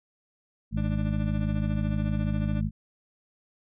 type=harmonic tone; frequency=52.6 Hz; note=G#1; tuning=23 cents sharp; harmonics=1 / 2 / 3 / 4; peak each=-30 / -30 / -30 / -30 dBFS; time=0.71-2.71 s; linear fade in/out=50 ms
type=tone with tremolo; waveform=30% pulse; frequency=295.5 Hz; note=D4; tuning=11 cents sharp; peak=-32 dBFS; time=0.77-2.61 s; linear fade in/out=5 ms; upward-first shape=sine; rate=14 Hz; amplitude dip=65%
effects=resampled to 8000 Hz